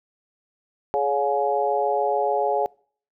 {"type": "harmonic tone with a mistuned harmonic", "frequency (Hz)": 140, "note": "C#3", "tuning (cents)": 18, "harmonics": [3, 4, 5, 6], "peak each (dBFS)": [-25, -25, -25, -25], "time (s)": [0.94, 2.66], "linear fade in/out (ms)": 0, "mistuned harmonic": 5, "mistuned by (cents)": 32, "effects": ["noise-tail reverb RT60 0.5 s tail -25 dB re dry"]}